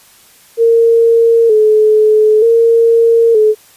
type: tone with vibrato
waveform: sine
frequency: 444.8 Hz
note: A4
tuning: 19 cents sharp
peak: -5 dBFS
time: 0.57-3.55 s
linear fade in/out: 50 ms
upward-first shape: square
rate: 0.54 Hz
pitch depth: 60 cents each way
effects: white hiss -44 dBFS RMS until 3.76 s + resampled to 32000 Hz

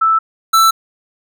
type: tone pair in turn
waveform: sine / square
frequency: 1318.5 / 1326.9 Hz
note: E6 / E6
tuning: 0 / +11 cents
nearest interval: unison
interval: 11 cents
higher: second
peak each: -9 / -8 dBFS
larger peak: second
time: 0.01-0.19 / 0.53-0.71 s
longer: neither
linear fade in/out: 10 ms
effects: none

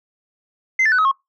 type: tone with pitch steps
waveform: sine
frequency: 2068 / 1759.2 / 1496.5 / 1273 / 1082.9 Hz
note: C7 / A6 / F#6 / D#6 / C#6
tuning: -21 / -1 / +19 / +39 / -41 cents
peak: -11 dBFS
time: 0.79-1.115 s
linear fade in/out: 5 ms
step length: 65 ms
effects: noise-tail reverb RT60 0.2 s tail -25 dB re dry + tanh soft clip ceiling -11 dBFS

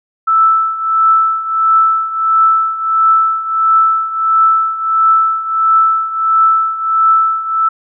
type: tone with tremolo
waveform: sine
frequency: 1318.5 Hz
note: E6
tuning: in tune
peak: -5 dBFS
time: 0.27-7.69 s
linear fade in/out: 10 ms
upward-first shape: triangle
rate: 1.5 Hz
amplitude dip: 80%
effects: none

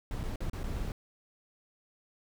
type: noise with dropouts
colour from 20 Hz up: brown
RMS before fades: -35 dBFS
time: 0.11-0.92 s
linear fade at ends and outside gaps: 1 ms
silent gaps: 0.232-0.237 / 0.359-0.405 / 0.498-0.532 / 0.633-0.639 s
effects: none

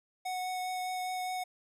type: tone with vibrato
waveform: square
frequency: 737 Hz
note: F#5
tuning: 7 cents flat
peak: -34 dBFS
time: 0.25-1.44 s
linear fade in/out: 10 ms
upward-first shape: triangle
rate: 4.9 Hz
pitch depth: 11 cents each way
effects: resampled to 32000 Hz

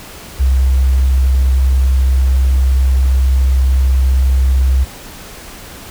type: tone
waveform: sine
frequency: 65.41 Hz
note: C2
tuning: in tune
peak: -8 dBFS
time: 0.39-4.85 s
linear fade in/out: 20 ms
effects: pink hiss -33 dBFS RMS until 5.9 s

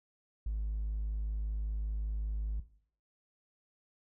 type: tone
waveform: triangle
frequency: 52.6 Hz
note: G#1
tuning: 23 cents sharp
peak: -28 dBFS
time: 0.46-2.6 s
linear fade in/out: 5 ms
effects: noise-tail reverb RT60 0.5 s tail -17 dB re dry + tanh soft clip ceiling -29 dBFS

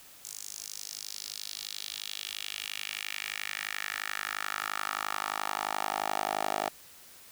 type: tone with high-pass filter sweep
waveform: 10% pulse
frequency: 51.5 Hz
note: G#1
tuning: 14 cents flat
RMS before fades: -36 dBFS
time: 0.25-6.69 s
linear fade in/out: 0 ms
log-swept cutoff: 6900 to 630 Hz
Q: 2.3
effects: white hiss -53 dBFS RMS until 7.31 s

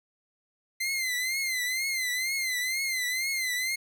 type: tone with vibrato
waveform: sawtooth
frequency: 2067 Hz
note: C7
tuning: 22 cents flat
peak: -24 dBFS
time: 0.8-3.76 s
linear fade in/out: 10 ms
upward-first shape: triangle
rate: 2.1 Hz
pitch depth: 100 cents each way
effects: none

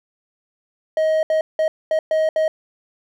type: tone bursts at uneven times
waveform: triangle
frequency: 630 Hz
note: D#5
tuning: 21 cents sharp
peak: -13 dBFS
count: 6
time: 0.97-1.23 / 1.3-1.41 / 1.59-1.68 / 1.91-1.99 / 2.11-2.29 / 2.36-2.48 s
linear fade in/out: 2 ms
effects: none

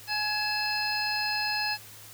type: harmonic tone with a mistuned harmonic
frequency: 842 Hz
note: G#5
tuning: 24 cents sharp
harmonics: 1 / 2 / 3 / 5 / 6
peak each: -33 / -33 / -33 / -33 / -33 dBFS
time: 0.07-1.78 s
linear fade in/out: 50 ms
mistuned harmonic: 3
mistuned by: +67 cents
effects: added 106 Hz sine -55 dBFS peak until 2.13 s + white hiss -48 dBFS RMS until 2.13 s

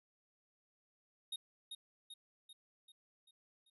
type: tone with echo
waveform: square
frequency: 3729 Hz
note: A#7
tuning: in tune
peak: -40 dBFS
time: 1.32-1.36 s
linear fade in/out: 5 ms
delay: 390 ms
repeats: 6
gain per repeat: -5 dB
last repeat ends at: 3.7 s
effects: resampled to 32000 Hz

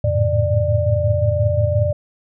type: tone cluster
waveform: sine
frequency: 88.6 / 105.4 / 111.1 / 139.1 / 593 Hz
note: F2 / G#2 / A2 / C#3 / D5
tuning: +25 / +26 / +17 / +6 / +17 cents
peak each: -20 / -21 / -20 / -28 / -19 dBFS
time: 0.04-1.93 s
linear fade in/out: 5 ms
effects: none

